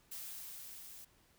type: noise with level ramp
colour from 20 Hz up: blue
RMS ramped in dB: -45 to -53 dBFS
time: 0.11-1.05 s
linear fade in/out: 10 ms
effects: pink hiss -69 dBFS RMS until 1.38 s